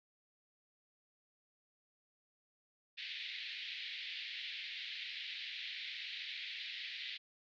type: band-pass noise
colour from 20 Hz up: white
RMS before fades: -45 dBFS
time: 2.97-7.18 s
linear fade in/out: 20 ms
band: 1900 to 4100 Hz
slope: 48 dB/octave
effects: none